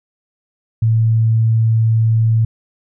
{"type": "tone", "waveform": "sine", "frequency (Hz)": 112.4, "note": "A2", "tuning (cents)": 37, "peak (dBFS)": -10, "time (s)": [0.82, 2.45], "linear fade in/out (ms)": 5, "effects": []}